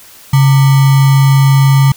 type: tone with sample-and-hold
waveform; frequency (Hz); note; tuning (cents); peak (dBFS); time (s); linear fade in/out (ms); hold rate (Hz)
sine; 136.9; C#3; -21; -4; 0.33-1.92; 5; 1050
effects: white hiss -38 dBFS RMS until 1.96 s